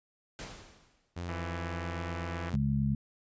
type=noise with exponential decay; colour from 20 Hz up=pink; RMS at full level=-40 dBFS; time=0.39-1.18 s; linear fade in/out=0 ms; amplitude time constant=170 ms
type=tone; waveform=sawtooth; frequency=87.31 Hz; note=F2; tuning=in tune; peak=-32 dBFS; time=1.16-2.56 s; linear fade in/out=10 ms
type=click train; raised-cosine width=0.5 ms; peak=-26 dBFS; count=201; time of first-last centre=1.29-2.495 s; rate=166 Hz
type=harmonic tone; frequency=69.3 Hz; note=C#2; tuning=in tune; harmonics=1 / 2 / 3; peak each=-35 / -29 / -30 dBFS; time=2.53-2.95 s; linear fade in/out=5 ms
effects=resampled to 16000 Hz